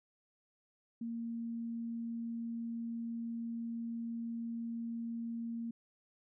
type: tone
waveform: sine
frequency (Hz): 231.5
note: A#3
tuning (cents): -12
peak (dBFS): -37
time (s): 1.01-5.71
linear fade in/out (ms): 5
effects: none